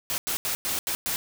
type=noise bursts at uneven times; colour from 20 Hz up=white; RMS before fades=-28 dBFS; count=6; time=0.1-0.18 / 0.27-0.37 / 0.45-0.55 / 0.65-0.79 / 0.87-0.95 / 1.06-1.16 s; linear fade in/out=0 ms; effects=none